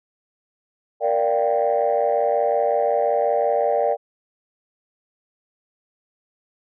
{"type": "chord", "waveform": "sine", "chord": "G minor seventh", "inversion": "first", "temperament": "equal", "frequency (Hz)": [466.2, 587.3, 698.5, 784], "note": ["Bb4", "D5", "F5", "G5"], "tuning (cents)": [0, 0, 0, 0], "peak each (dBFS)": [-22, -20, -23, -23], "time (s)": [1, 3.97], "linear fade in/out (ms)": 50, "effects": ["tanh soft clip ceiling -10 dBFS"]}